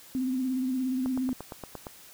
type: tone with vibrato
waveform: sine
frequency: 258 Hz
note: C4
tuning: 24 cents flat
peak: -26 dBFS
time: 0.15-1.33 s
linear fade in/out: 0 ms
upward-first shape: sine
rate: 17 Hz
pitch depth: 42 cents each way
type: click train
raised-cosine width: 1 ms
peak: -23 dBFS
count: 8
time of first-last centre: 1.06-1.868 s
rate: 8.66 Hz
effects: white hiss -51 dBFS RMS until 2.13 s